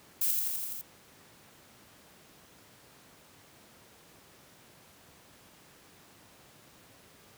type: noise with echo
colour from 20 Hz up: violet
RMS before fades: -28 dBFS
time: 0.21-0.31 s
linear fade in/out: 5 ms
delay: 84 ms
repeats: 6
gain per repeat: -2 dB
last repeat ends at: 0.814 s
effects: pink hiss -57 dBFS RMS until 7.37 s + high-pass 100 Hz 12 dB/octave